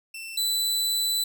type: tone pair in turn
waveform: sawtooth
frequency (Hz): 2682 / 3988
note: E7 / B7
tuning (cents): +29 / +16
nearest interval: perfect fifth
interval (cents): 687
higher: second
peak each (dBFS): -32 / -20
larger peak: second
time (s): 0.14-0.37 / 0.37-1.24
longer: second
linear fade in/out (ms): 5
effects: none